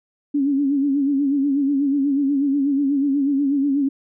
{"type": "tone with vibrato", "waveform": "sine", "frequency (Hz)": 279.6, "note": "C#4", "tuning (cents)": 15, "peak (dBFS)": -16, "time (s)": [0.34, 3.89], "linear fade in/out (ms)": 10, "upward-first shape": "sine", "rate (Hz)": 8.2, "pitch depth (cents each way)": 72, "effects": []}